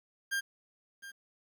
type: tone with echo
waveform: 40% pulse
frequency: 1600 Hz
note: G6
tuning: 35 cents sharp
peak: -29 dBFS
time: 0.31-0.41 s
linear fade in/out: 20 ms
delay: 710 ms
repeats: 1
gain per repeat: -14 dB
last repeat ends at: 1.12 s
effects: 11-bit